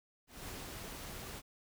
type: noise with ADSR envelope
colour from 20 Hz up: pink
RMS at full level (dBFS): -44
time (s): 0.27-1.42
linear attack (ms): 220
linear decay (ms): 11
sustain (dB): -2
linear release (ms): 38
effects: none